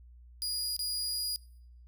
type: tone with dropouts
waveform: sawtooth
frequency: 4886 Hz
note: D#8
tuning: 32 cents flat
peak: -29 dBFS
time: 0.42-1.36 s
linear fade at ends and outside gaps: 0 ms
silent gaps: 0.765-0.792 s
effects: noise-tail reverb RT60 0.7 s tail -24 dB re dry + added 60 Hz sine -51 dBFS peak until 1.87 s